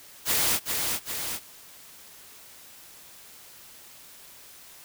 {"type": "noise with echo", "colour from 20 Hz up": "white", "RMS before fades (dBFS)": -24, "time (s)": [0.25, 0.6], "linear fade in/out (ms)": 50, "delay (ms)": 400, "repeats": 2, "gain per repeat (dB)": -4, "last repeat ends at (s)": 1.4, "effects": ["white hiss -49 dBFS RMS until 4.84 s"]}